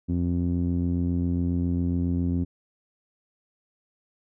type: tone with low-pass filter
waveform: sawtooth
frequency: 87.31 Hz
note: F2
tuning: in tune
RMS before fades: -25 dBFS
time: 0.08-2.45 s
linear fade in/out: 20 ms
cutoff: 250 Hz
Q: 3.1
effects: none